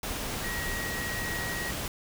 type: tone in noise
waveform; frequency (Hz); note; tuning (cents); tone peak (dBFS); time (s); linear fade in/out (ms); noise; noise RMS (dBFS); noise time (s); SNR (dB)
sine; 1901; A#6; +33; -34; 0.44-1.71; 2; pink; -34; 0.03-1.88; -3
effects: none